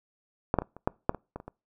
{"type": "clicks", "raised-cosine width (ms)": 1, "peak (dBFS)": [-9, -9, -21, -30, -10, -8, -24, -22, -29, -26], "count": 10, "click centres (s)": [0.541, 0.587, 0.62, 0.766, 0.875, 1.094, 1.147, 1.36, 1.401, 1.48], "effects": ["noise-tail reverb RT60 0.3 s tail -25 dB re dry"]}